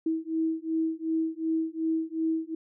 sine beating tone pair, 321.2 / 323.9 Hz, E4 / E4, -45 / -30 cents, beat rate 2.7 Hz, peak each -29 dBFS, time 0.06-2.55 s, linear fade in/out 5 ms, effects none

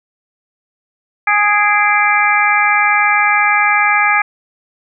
harmonic tone with a mistuned harmonic, 414.5 Hz, G#4, 3 cents flat, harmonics 2 / 3 / 4 / 5 / 6, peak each -16 / -16 / -16 / -16 / -16 dBFS, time 1.27-4.22 s, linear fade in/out 5 ms, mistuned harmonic 6, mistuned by -97 cents, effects none

